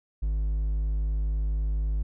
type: tone with hard clipping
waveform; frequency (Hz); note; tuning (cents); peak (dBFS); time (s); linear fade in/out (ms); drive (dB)
triangle; 52; G#1; +3; -25; 0.22-2.03; 10; 6
effects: none